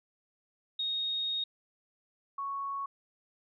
sine tone pair in turn, 3730 / 1108.9 Hz, A#7 / C#6, 0 / 0 cents, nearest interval octave + major sixth, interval 2100 cents, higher first, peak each -30 / -33 dBFS, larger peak first, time 0.79-1.44 / 2.38-2.86 s, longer first, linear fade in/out 5 ms, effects none

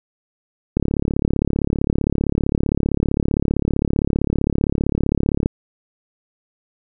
click train, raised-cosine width 3 ms, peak -5 dBFS, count 167, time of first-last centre 0.77-5.459 s, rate 35.4 Hz, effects none

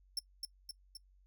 sawtooth tone with echo, 5380 Hz, E8, 34 cents sharp, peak -31 dBFS, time 0.17-0.19 s, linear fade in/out 2 ms, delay 260 ms, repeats 3, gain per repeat -4 dB, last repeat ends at 0.97 s, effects noise-tail reverb RT60 0.1 s tail -21 dB re dry + added 47 Hz sine -63 dBFS peak until 1.26 s

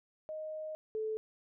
sine tone pair in turn, 622.3 / 435.9 Hz, D#5 / A4, 0 / -16 cents, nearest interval tritone, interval 616 cents, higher first, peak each -38 / -33 dBFS, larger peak second, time 0.29-0.75 / 0.95-1.17 s, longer first, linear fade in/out 0 ms, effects none

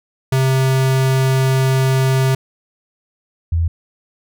square / sine tone pair in turn, 132.2 / 83.28 Hz, C3 / E2, +18 / +18 cents, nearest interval minor sixth, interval 800 cents, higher first, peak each -13 dBFS, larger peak neither, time 0.32-2.35 / 3.52-3.68 s, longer first, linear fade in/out 5 ms, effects none

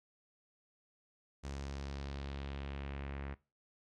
sawtooth tone with low-pass filter sweep, 69.4 Hz, C#2, 3 cents sharp, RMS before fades -43 dBFS, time 1.43-3.35 s, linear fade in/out 20 ms, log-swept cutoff 7000 to 2000 Hz, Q 1.7, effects noise-tail reverb RT60 0.3 s tail -20 dB re dry

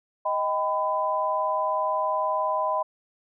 sine tone cluster, 626 / 785 / 1004 Hz, D#5 / G5 / B5, +10 / +2 / +28 cents, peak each -27 / -31 / -25 dBFS, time 0.25-2.83 s, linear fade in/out 10 ms, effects none

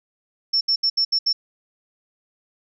sine tone bursts at uneven times, 5400 Hz, E8, 41 cents sharp, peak -16 dBFS, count 6, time 0.53-0.61 / 0.68-0.76 / 0.83-0.9 / 0.97-1.05 / 1.12-1.19 / 1.26-1.33 s, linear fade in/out 10 ms, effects none

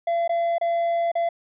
triangle tone with dropouts, 680 Hz, F5, 46 cents flat, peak -18 dBFS, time 0.07-1.29 s, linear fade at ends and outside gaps 5 ms, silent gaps 0.278-0.293 / 0.583-0.612 / 1.117-1.153 s, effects resampled to 8000 Hz

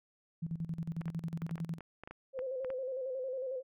sine tone with tremolo, 164.81 Hz, E3, in tune, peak -33 dBFS, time 0.42-1.79 s, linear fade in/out 10 ms, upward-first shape square, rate 11 Hz, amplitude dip 80%
clicks, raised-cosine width 0.5 ms, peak -31 dBFS, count 12, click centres 1.016 / 1.081 / 1.419 / 1.494 / 1.58 / 1.807 / 2.036 / 2.075 / 2.11 / 2.391 / 2.647 / 2.703 s
sine tone with vibrato, 520 Hz, C5, 11 cents flat, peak -35 dBFS, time 2.33-3.63 s, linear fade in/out 50 ms, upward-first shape square, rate 11 Hz, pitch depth 49 cents each way
effects none

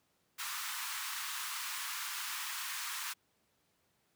pink high-pass noise, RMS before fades -40 dBFS, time 0.38-3.14 s, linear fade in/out 20 ms, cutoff 980 Hz, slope 48 dB/octave, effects pink hiss -75 dBFS RMS until 4.15 s + high-pass 100 Hz 12 dB/octave

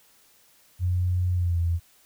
sine tone with pitch glide, 89.9 to 84.85 Hz, F#2 to F2, -49 to -49 cents, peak -21 dBFS, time 0.79-1.8 s, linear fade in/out 50 ms, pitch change -100 cents, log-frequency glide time 1.35-1.59 s, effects white hiss -59 dBFS RMS until 2.05 s

